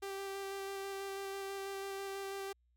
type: tone with vibrato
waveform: sawtooth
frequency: 392 Hz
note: G4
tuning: in tune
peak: -36 dBFS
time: 0.02-2.53 s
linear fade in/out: 10 ms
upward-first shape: square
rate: 6.1 Hz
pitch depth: 9 cents each way
effects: added 60 Hz sine -70 dBFS peak until 2.76 s